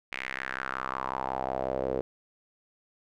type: tone with band-pass filter sweep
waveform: sawtooth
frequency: 65.5 Hz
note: C2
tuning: 2 cents sharp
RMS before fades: -33 dBFS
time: 0.12-2.01 s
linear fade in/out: 0 ms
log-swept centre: 2300 to 460 Hz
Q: 3.9
effects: none